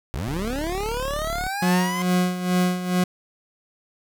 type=linear sweep; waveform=25% pulse; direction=up; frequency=51.91 to 1043 Hz; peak=-22 dBFS; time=0.14-2.02 s; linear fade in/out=0 ms
type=tone; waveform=sawtooth; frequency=36.37 Hz; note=D1; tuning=16 cents flat; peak=-26 dBFS; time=0.27-1.48 s; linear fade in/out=0 ms
type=tone with tremolo; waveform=40% pulse; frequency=180.8 Hz; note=F#3; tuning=40 cents flat; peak=-16 dBFS; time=1.62-3.04 s; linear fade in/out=5 ms; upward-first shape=sine; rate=2.3 Hz; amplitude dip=70%
effects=none